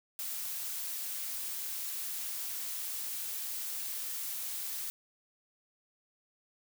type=noise; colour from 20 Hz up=blue; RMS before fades=-38 dBFS; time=0.19-4.9 s; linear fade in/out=0 ms; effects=none